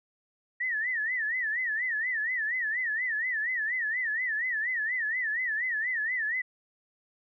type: tone with vibrato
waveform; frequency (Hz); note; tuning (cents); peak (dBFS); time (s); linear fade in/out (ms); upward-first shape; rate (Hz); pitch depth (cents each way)
sine; 1864.7; A#6; 0; -27; 0.6-6.42; 10; sine; 4.2; 160
effects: none